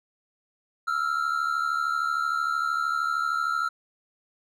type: tone pair together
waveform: triangle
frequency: 1318.5 / 1391.6 Hz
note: E6 / F6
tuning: 0 / -7 cents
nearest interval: minor second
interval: 93 cents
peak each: -25 dBFS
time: 0.87-3.69 s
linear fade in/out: 10 ms
effects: none